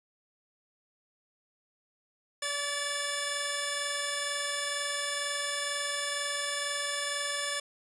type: tone pair together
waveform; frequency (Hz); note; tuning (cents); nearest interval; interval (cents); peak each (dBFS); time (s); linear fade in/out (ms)
10% pulse; 574 / 1744.1; D5 / A6; -40 / -16; octave + perfect fifth; 1924; -26 / -24; 2.42-7.6; 5
effects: resampled to 24000 Hz